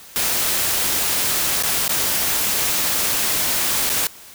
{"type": "noise with dropouts", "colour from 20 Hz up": "white", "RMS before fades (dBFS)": -20, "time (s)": [0.16, 4.07], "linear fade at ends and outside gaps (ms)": 0, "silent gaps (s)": [[1.625, 1.635], [1.879, 1.893], [3.893, 3.899]], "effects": ["white hiss -42 dBFS RMS until 4.34 s"]}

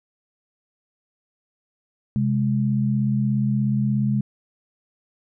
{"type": "tone pair together", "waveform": "sine", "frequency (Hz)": [130.84, 207.7], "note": ["C3", "G#3"], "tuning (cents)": [0, 0], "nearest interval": "minor sixth", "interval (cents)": 800, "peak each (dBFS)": -21, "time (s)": [2.16, 4.21], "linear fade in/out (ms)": 0, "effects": []}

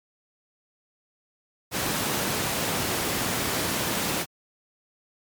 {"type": "high-pass noise", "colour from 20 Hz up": "pink", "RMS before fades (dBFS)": -27, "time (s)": [1.71, 4.26], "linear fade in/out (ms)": 50, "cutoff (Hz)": 120, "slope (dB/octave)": 12, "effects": ["MP3 96 kbps"]}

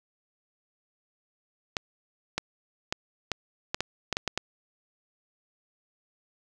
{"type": "clicks", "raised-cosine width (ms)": 0.2, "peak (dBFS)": -10, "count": 10, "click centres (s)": [1.768, 2.38, 2.925, 3.317, 3.745, 3.806, 4.127, 4.169, 4.277, 4.376], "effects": []}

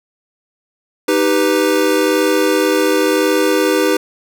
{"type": "chord", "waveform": "square", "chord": "Eb augmented", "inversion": "none", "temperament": "equal", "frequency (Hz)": [311.1, 392, 493.9], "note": ["Eb4", "G4", "B4"], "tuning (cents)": [0, 0, 0], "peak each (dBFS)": -17, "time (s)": [1.08, 3.97], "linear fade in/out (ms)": 5, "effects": []}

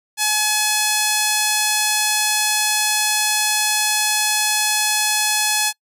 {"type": "tone", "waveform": "5% pulse", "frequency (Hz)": 850, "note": "G#5", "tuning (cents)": 40, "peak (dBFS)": -4, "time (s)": [0.17, 5.73], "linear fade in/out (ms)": 50, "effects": ["noise-tail reverb RT60 0.1 s tail -25 dB re dry"]}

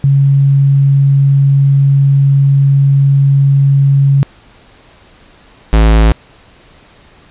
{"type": "tone pair in turn", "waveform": ["sine", "square"], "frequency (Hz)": [138.59, 54.51], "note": ["C#3", "A1"], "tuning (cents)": [0, -15], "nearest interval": "octave + major third", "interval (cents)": 1615, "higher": "first", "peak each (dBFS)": -5, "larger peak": "neither", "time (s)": [[0.04, 4.23], [5.73, 6.12]], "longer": "first", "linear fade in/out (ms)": 0, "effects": ["pink hiss -43 dBFS RMS until 7.3 s", "resampled to 8000 Hz"]}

